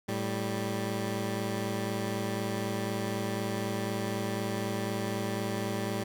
15% pulse tone pair together, 110 / 196 Hz, A2 / G3, 0 / 0 cents, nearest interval minor seventh, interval 1000 cents, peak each -27 dBFS, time 0.08-6.04 s, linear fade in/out 10 ms, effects none

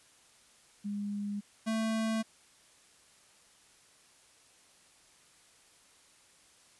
sine / square tone pair in turn, 204.1 / 222 Hz, G#3 / A3, -30 / +16 cents, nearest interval minor second, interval 146 cents, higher second, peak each -33 / -30 dBFS, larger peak second, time 0.84-1.41 / 1.66-2.23 s, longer neither, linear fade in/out 20 ms, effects white hiss -62 dBFS RMS until 6.79 s + resampled to 24000 Hz

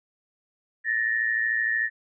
sine tone pair together, 1755 / 1868.2 Hz, A6 / A#6, -5 / +3 cents, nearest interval minor second, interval 108 cents, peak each -25 dBFS, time 0.84-1.9 s, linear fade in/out 50 ms, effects none

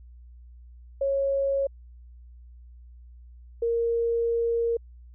sine tone pair in turn, 550 / 465.4 Hz, C#5 / A#4, -14 / -3 cents, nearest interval minor third, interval 289 cents, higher first, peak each -22 dBFS, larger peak neither, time 1.01-1.67 / 3.62-4.77 s, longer second, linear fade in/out 5 ms, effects added 60 Hz sine -45 dBFS peak until 5.14 s

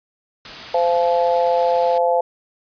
white noise, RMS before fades -33 dBFS, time 0.45-1.98 s, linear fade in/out 2 ms
harmonic tone, 172.2 Hz, F3, 24 cents flat, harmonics 3 / 4 / 5, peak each -17 / -19 / -21 dBFS, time 0.74-2.21 s, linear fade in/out 5 ms
effects resampled to 11025 Hz

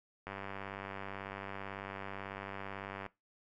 click train, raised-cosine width 0.5 ms, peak -27 dBFS, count 275, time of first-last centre 0.27-3.063 s, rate 98.1 Hz, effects noise-tail reverb RT60 0.2 s tail -18 dB re dry

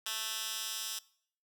10% pulse tone with high-pass filter sweep, 220 Hz, A3, in tune, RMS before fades -38 dBFS, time 0.06-0.99 s, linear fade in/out 5 ms, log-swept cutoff 2700 to 4300 Hz, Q 0.86, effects noise-tail reverb RT60 0.6 s tail -22 dB re dry

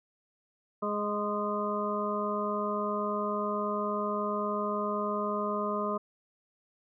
harmonic tone with a mistuned harmonic, 207.7 Hz, G#3, in tune, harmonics 1 / 2 / 3 / 5 / 6, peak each -35 / -35 / -35 / -35 / -35 dBFS, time 0.82-5.98 s, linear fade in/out 10 ms, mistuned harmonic 6, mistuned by -18 cents, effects none

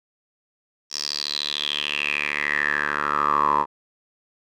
10% pulse tone with band-pass filter sweep, 73.42 Hz, D2, in tune, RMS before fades -24 dBFS, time 0.9-3.66 s, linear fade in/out 50 ms, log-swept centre 5500 to 940 Hz, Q 7.5, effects none

